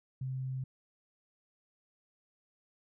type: tone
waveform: sine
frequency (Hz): 130.81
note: C3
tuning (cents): 0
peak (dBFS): -34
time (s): 0.21-0.64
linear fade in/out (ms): 5
effects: none